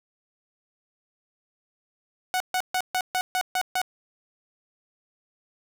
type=tone bursts; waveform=sawtooth; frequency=739 Hz; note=F#5; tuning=2 cents flat; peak=-19 dBFS; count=8; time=2.34-3.816 s; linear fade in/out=0 ms; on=62 ms; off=140 ms; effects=none